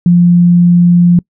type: tone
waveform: sine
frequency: 174.61 Hz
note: F3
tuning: in tune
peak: -3 dBFS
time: 0.06-1.19 s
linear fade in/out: 2 ms
effects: noise-tail reverb RT60 0.1 s tail -26 dB re dry